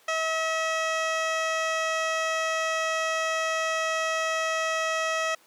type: tone with low-pass filter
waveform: 15% pulse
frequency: 643 Hz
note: E5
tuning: 43 cents flat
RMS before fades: -27 dBFS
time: 0.08-5.35 s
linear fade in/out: 5 ms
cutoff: 5800 Hz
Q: 0.99
effects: pink hiss -58 dBFS RMS until 5.46 s + high-pass 400 Hz 12 dB/octave